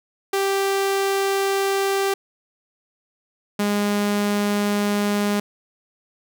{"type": "tone pair in turn", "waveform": "sawtooth", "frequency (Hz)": [392, 205.3], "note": ["G4", "G#3"], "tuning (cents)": [0, -20], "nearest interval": "major seventh", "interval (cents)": 1120, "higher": "first", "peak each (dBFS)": -15, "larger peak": "neither", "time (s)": [[0.33, 2.14], [3.59, 5.4]], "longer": "neither", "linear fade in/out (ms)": 5, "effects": []}